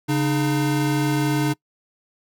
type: tone pair together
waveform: square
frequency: 140 / 303.1 Hz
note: C#3 / D#4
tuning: +18 / -45 cents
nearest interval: octave + minor second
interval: 1337 cents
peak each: -22 dBFS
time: 0.08-1.54 s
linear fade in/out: 20 ms
effects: noise-tail reverb RT60 0.1 s tail -24 dB re dry